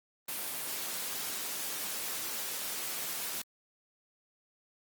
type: high-pass noise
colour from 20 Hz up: white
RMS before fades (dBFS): -37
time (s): 0.28-3.42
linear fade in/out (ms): 5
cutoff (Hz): 170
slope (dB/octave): 12
effects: Opus 24 kbps